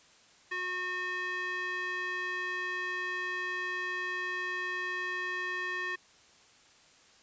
square tone with band-pass filter, 364 Hz, F#4, 28 cents flat, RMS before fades -35 dBFS, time 0.51-5.96 s, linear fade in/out 10 ms, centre 1900 Hz, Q 3.1, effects white hiss -60 dBFS RMS until 7.22 s + resampled to 16000 Hz

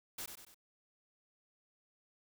white noise with echo, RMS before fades -43 dBFS, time 0.18-0.26 s, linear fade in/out 5 ms, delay 95 ms, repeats 3, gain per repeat -6 dB, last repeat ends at 0.545 s, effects none

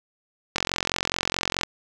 click train, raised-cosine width 0.2 ms, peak -5 dBFS, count 49, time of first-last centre 0.56-1.634 s, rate 44.7 Hz, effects none

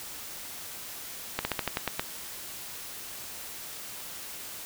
slowing click train, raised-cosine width 0.3 ms, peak -11 dBFS, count 8, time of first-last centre 1.39-1.995 s, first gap 60 ms, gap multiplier 1.12, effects white hiss -41 dBFS RMS until 4.65 s

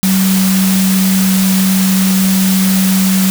sine tone in noise, 190 Hz, F#3, 46 cents sharp, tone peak -9 dBFS, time 0.03-3.3 s, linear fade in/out 0 ms, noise white, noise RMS -18 dBFS, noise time 0.03-3.3 s, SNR +6 dB, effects none

